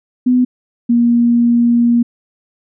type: tone pair in turn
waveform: sine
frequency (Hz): 250 / 237.1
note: B3 / A#3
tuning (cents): +21 / +30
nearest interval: minor second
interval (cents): 91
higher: first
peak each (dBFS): -8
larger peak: neither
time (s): 0.26-0.45 / 0.89-2.03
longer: second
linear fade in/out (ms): 10
effects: none